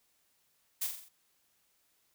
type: noise with echo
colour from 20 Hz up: blue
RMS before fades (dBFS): -33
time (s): 0.81-0.87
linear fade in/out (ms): 10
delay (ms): 44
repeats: 5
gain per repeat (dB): -5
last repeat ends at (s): 1.09
effects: white hiss -73 dBFS RMS until 2.14 s